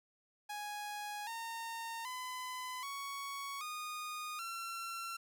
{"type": "tone with pitch steps", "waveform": "sawtooth", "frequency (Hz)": [830.6, 916.3, 1010.8, 1115.1, 1230.2, 1357.1], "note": ["G#5", "A#5", "B5", "C#6", "D#6", "E6"], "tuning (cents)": [0, -30, 40, 10, -20, 50], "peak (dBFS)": -37, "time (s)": [0.49, 5.17], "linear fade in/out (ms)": 10, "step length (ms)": 780, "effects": []}